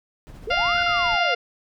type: noise with tremolo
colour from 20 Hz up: brown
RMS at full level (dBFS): -38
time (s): 0.27-1.16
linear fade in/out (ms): 0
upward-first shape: sine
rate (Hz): 13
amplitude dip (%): 45
type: linear two-way sweep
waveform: sine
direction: up then down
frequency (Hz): 391.7 to 1501 to 457.1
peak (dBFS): -26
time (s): 0.47-1.35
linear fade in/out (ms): 5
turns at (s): 0.79
type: harmonic tone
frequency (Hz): 698.5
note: F5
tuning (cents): 0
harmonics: 1 / 2 / 3 / 4 / 5 / 6 / 7 / 8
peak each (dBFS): -24 / -24 / -26 / -26 / -34 / -38 / -35 / -43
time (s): 0.5-1.35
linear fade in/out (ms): 10
effects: none